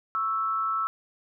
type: tone pair together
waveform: sine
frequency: 1108.7 / 1319.8 Hz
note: C#6 / E6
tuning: 0 / +2 cents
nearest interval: minor third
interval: 302 cents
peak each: -33 / -25 dBFS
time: 0.15-0.87 s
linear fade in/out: 0 ms
effects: none